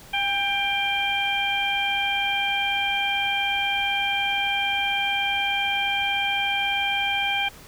harmonic tone with a mistuned harmonic, 791 Hz, G5, 15 cents sharp, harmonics 1 / 2 / 3 / 4, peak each -27 / -31 / -25 / -27 dBFS, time 0.13-7.49 s, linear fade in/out 10 ms, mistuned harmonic 1, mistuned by +26 cents, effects pink hiss -46 dBFS RMS until 7.67 s

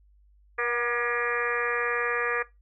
harmonic tone with a mistuned harmonic, 239 Hz, A#3, 43 cents sharp, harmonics 2 / 3 / 4 / 5 / 6 / 7 / 8 / 9 / 10, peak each -31 / -41 / -40 / -31 / -38 / -30 / -32 / -39 / -37 dBFS, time 0.58-2.43 s, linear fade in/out 10 ms, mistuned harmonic 3, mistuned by +50 cents, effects noise-tail reverb RT60 0.2 s tail -19 dB re dry + added 50 Hz sine -56 dBFS peak until 2.61 s

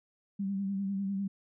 sine tone with vibrato, 196.4 Hz, G3, 4 cents sharp, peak -30 dBFS, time 0.39-1.28 s, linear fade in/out 10 ms, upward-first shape sine, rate 10 Hz, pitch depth 38 cents each way, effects none

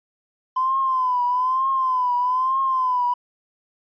triangle tone with vibrato, 1023 Hz, C6, 39 cents flat, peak -14 dBFS, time 0.56-3.14 s, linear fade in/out 10 ms, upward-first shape triangle, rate 1.1 Hz, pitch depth 91 cents each way, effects tanh soft clip ceiling -16 dBFS + resampled to 11025 Hz

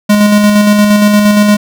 square tone with tremolo, 207.7 Hz, G#3, in tune, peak -4 dBFS, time 0.09-1.57 s, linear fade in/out 10 ms, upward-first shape square, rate 8.6 Hz, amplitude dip 30%, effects none

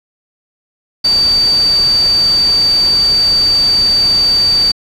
sine tone in noise, 4621 Hz, D8, 29 cents flat, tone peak -8 dBFS, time 1.04-4.72 s, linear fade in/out 10 ms, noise pink, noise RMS -25 dBFS, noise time 1.04-4.72 s, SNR +14 dB, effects low-pass 12000 Hz 12 dB/octave

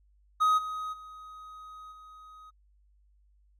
triangle tone with level steps, 1258 Hz, D#6, 19 cents sharp, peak -19 / -31 / -42 / -46 dBFS, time 0.4-2.51 s, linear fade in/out 20 ms, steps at 0.57 / 0.92 / 1.91 s, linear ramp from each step 20 ms, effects added 50 Hz sine -61 dBFS peak until 3.59 s + AAC 64 kbps

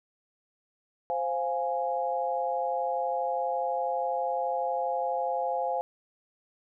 sine chord, F minor, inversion second, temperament equal, 523.3 / 698.5 / 830.6 Hz, C5 / F5 / Ab5, 0 / 0 / 0 cents, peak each -31 dBFS, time 1.1-5.81 s, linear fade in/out 0 ms, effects none

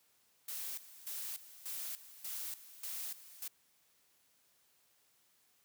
blue noise with tremolo, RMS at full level -42 dBFS, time 0.48-3.48 s, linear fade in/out 5 ms, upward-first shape square, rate 1.7 Hz, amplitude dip 80%, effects white hiss -72 dBFS RMS until 5.64 s + high-pass 60 Hz 12 dB/octave

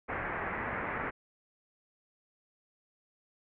white low-pass noise, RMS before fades -36 dBFS, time 0.08-1.11 s, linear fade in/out 20 ms, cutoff 2100 Hz, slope 48 dB/octave, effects none

